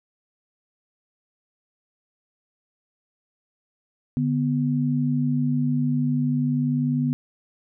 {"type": "tone pair together", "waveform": "sine", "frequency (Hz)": [146.55, 246.9], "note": ["D3", "B3"], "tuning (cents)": [-3, 0], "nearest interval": "major sixth", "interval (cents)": 903, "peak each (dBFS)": [-23, -22], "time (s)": [4.17, 7.13], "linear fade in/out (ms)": 0, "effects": []}